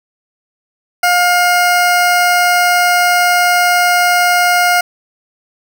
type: tone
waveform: 20% pulse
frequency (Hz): 711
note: F5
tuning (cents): +31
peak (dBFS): -4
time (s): 1.03-4.81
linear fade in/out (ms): 5
effects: none